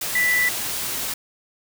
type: tone in noise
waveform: sine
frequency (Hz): 1977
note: B6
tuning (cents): +1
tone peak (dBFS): -17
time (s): 0.15-0.49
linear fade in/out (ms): 5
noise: white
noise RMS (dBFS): -27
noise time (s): 0.01-1.14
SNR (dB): +7
effects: none